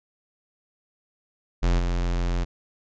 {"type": "tone with level steps", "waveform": "square", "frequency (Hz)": 43.67, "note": "F1", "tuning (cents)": 1, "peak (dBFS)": [-19, -23], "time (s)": [1.62, 2.45], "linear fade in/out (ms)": 20, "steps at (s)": 1.78, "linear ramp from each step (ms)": 20, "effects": ["resampled to 16000 Hz"]}